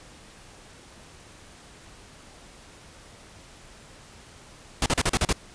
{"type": "noise bursts", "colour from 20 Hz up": "pink", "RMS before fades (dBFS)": -22, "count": 7, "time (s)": [4.82, 5.328], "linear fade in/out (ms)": 2, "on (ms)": 40, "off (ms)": 38, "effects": ["pink hiss -49 dBFS RMS until 5.54 s", "resampled to 22050 Hz"]}